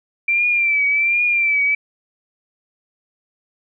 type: tone with vibrato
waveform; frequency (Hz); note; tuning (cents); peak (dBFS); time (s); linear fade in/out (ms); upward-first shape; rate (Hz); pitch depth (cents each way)
sine; 2349; D7; 0; -14; 0.28-1.75; 5; triangle; 1.3; 71
effects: none